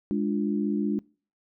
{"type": "chord", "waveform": "sine", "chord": "D diminished", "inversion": "second", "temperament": "equal", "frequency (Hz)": [207.7, 293.7, 349.2], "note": ["Ab3", "D4", "F4"], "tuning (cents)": [0, 0, 0], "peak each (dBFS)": [-26, -28, -32], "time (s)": [0.11, 0.99], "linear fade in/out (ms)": 0, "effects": ["noise-tail reverb RT60 0.4 s tail -24 dB re dry"]}